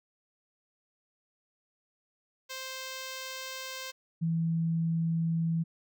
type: tone pair in turn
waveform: 5% pulse / sine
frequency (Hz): 523.3 / 164.83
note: C5 / E3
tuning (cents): 0 / 0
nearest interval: octave + minor sixth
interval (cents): 2000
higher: first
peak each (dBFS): -26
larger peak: neither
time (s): 2.49-3.92 / 4.21-5.64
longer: neither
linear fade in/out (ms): 20
effects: none